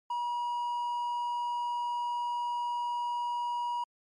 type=tone; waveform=triangle; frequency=961 Hz; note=B5; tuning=48 cents flat; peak=-28 dBFS; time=0.1-3.84 s; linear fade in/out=5 ms; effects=MP3 48 kbps